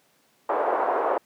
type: band-pass noise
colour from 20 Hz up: white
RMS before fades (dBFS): -24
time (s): 0.49-1.18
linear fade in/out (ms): 5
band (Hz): 410 to 1000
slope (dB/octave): 24
effects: pink hiss -63 dBFS RMS until 1.25 s + high-pass 200 Hz 12 dB/octave